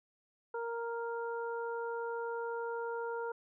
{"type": "harmonic tone", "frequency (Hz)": 465.9, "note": "A#4", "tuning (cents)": -1, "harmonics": [1, 2, 3], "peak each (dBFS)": [-37, -41, -44], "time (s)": [0.54, 3.32], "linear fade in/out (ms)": 5, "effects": []}